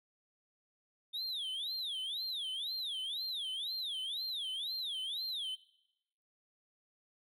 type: tone with vibrato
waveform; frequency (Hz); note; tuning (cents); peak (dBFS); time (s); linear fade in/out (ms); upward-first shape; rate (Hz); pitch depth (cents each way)
triangle; 3568; A7; +23; -35; 1.13-5.56; 20; sine; 2; 280
effects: noise-tail reverb RT60 0.9 s tail -21 dB re dry